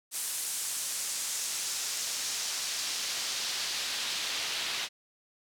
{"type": "noise with band-pass filter sweep", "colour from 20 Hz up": "pink", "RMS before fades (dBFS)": -34, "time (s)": [0.11, 4.89], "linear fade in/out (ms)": 50, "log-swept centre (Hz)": [9300, 3500], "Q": 1.2, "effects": []}